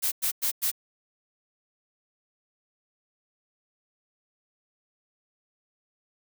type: noise bursts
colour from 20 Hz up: blue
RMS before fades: -26 dBFS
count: 4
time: 0.02-0.716 s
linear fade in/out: 20 ms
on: 99 ms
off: 100 ms
effects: none